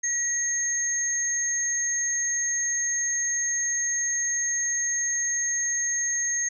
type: tone pair together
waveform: sine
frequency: 1909 / 6443 Hz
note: A#6 / G8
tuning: +41 / +47 cents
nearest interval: octave + major sixth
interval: 2106 cents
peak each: -31 / -24 dBFS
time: 0.03-6.49 s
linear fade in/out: 10 ms
effects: none

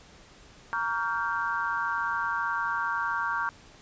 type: chord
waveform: sine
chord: G half-diminished seventh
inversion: first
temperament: equal with one note detuned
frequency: 932.3 / 1135.3 / 1396.9 / 1568 Hz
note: Bb5 / Db6 / F6 / G6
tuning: 0 / +41 / 0 / 0 cents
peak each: -32 dBFS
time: 0.73-3.49 s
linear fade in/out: 0 ms
effects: pink hiss -53 dBFS RMS until 3.81 s + resampled to 16000 Hz

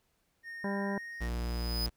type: tone with pitch glide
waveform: triangle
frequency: 1843 to 1860.1 Hz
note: A#6 to A#6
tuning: -20 to -4 cents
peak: -39 dBFS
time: 0.43-1.3 s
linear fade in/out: 50 ms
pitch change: +16 cents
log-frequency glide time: 0.74-0.96 s
type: harmonic tone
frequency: 198.9 Hz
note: G3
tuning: 25 cents sharp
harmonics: 1 / 2 / 3 / 4 / 5 / 7 / 8 / 9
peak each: -33 / -39 / -40 / -44 / -42 / -54 / -47 / -50 dBFS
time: 0.64-0.98 s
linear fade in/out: 2 ms
type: tone with exponential growth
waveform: 45% pulse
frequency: 5000 Hz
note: D#8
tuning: 8 cents sharp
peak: -30 dBFS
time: 1.12-1.86 s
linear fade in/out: 0 ms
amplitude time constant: 160 ms
type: tone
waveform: 45% pulse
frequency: 59.3 Hz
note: A#1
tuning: 30 cents sharp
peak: -32 dBFS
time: 1.2-1.9 s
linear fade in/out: 20 ms
effects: pink hiss -75 dBFS RMS until 1.96 s

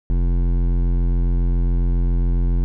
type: tone with hard clipping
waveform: triangle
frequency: 43.65 Hz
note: F1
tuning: in tune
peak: -17 dBFS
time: 0.1-2.64 s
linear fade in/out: 0 ms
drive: 17 dB
effects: none

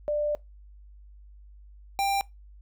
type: tone pair in turn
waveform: sine / square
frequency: 593 / 791.6 Hz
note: D5 / G5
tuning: +17 / +17 cents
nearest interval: perfect fourth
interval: 500 cents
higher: second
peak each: -24 dBFS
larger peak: neither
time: 0.08-0.35 / 1.99-2.21 s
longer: first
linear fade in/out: 0 ms
effects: noise-tail reverb RT60 0.2 s tail -23 dB re dry + added 50 Hz sine -47 dBFS peak until 2.61 s

